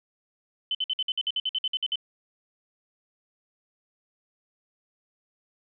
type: tone bursts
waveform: sine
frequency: 3044 Hz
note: F#7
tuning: 48 cents sharp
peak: -24 dBFS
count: 14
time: 0.71-1.957 s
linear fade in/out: 2 ms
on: 38 ms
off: 55 ms
effects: none